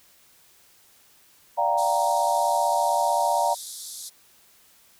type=chord; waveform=sine; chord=G minor seventh; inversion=second; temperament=equal with one note detuned; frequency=587.3 / 698.5 / 774.1 / 932.3 Hz; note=D5 / F5 / G5 / Bb5; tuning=0 / 0 / -22 / 0 cents; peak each=-27 / -25 / -27 / -23 dBFS; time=1.57-3.55 s; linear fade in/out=20 ms
type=band-pass noise; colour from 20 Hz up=white; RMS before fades=-38 dBFS; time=1.77-4.1 s; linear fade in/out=20 ms; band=3500 to 12000 Hz; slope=96 dB/octave
effects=white hiss -57 dBFS RMS until 4.99 s